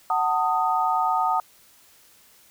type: chord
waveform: sine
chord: D# diminished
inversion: first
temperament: just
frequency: 746.7 / 896 / 1244.5 Hz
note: F#5 / A5 / D#6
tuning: +16 / +31 / 0 cents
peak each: -24 dBFS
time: 0.1-1.4 s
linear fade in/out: 2 ms
effects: white hiss -55 dBFS RMS until 2.5 s